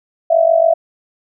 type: tone with amplitude modulation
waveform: sine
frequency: 660 Hz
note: E5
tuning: 2 cents sharp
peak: -5 dBFS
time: 0.3-0.74 s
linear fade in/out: 10 ms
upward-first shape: sine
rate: 47.1 Hz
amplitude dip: 80%
effects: none